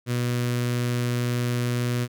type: tone with notch filter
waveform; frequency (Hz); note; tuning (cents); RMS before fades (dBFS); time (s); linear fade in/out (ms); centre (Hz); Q
sawtooth; 121.8; B2; -24; -25; 0.06-2.08; 50; 810; 1.4
effects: none